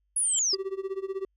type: linear sweep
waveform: sine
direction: down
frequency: 10548 to 4751 Hz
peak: -23 dBFS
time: 0.16-0.55 s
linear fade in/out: 5 ms
type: tone with exponential growth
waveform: sine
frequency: 3136 Hz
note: G7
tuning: in tune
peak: -28 dBFS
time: 0.19-0.39 s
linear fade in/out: 0 ms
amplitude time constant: 43 ms
type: tone with tremolo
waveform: triangle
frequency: 386.2 Hz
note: G4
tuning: 26 cents flat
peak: -25 dBFS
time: 0.53-1.25 s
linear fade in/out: 2 ms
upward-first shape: sine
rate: 16 Hz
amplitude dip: 90%
effects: added 50 Hz sine -70 dBFS peak until 1.36 s